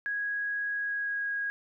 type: tone with pitch glide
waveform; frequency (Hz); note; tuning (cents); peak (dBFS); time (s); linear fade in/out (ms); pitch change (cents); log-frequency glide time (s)
sine; 1656 to 1643.6; G#6 to G#6; -5 to -18; -29; 0.06-1.5; 0; -13; 0.71-1.32
effects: none